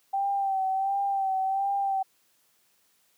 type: tone with vibrato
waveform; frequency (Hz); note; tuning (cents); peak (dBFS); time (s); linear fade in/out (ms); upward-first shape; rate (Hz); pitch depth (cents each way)
sine; 779; G5; -11; -24; 0.13-2.03; 10; sine; 1.4; 40
effects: white hiss -67 dBFS RMS until 3.17 s + high-pass 100 Hz 12 dB/octave